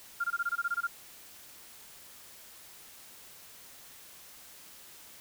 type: tone bursts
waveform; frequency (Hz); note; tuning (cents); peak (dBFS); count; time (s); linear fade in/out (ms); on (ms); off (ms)
sine; 1396.9; F6; 0; -27; 11; 0.2-0.872; 10; 42; 21
effects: white hiss -52 dBFS RMS until 5.2 s